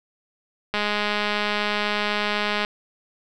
click train, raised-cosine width 0.3 ms, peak -8 dBFS, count 398, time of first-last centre 0.74-2.649 s, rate 208 Hz, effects none

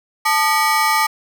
30% pulse ring-modulated tone, 1046.5 Hz, C6, in tune, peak -8 dBFS, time 0.25-1.07 s, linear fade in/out 10 ms, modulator 168 Hz, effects none

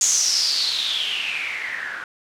blue noise with low-pass filter sweep, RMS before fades -23 dBFS, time 0.01-2.04 s, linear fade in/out 2 ms, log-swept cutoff 6900 to 1500 Hz, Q 8.1, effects none

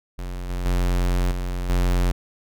square tone with level steps, 44.77 Hz, F1, 44 cents sharp, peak -29 / -25 / -19 / -25 / -18 dBFS, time 0.18-2.12 s, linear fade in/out 10 ms, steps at 0.49 / 0.65 / 1.31 / 1.69 s, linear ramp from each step 10 ms, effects none

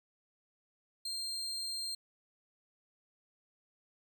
35% pulse tone, 4186 Hz, C8, in tune, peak -35 dBFS, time 1.05-1.95 s, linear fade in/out 5 ms, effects none

